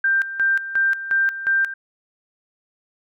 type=tone with tremolo; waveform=sine; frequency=1575 Hz; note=G6; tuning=8 cents sharp; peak=-15 dBFS; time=0.04-1.74 s; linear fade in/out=5 ms; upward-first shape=square; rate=2.8 Hz; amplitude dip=75%; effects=none